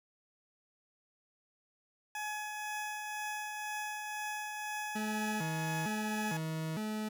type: tone with tremolo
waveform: 20% pulse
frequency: 845 Hz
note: G#5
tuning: 30 cents sharp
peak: -31 dBFS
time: 2.15-6.37 s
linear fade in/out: 2 ms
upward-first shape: triangle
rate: 2 Hz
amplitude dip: 35%
type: tone with vibrato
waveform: 40% pulse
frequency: 185 Hz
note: F#3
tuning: in tune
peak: -34 dBFS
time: 4.95-7.09 s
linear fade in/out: 10 ms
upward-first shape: square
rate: 1.1 Hz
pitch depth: 260 cents each way
effects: none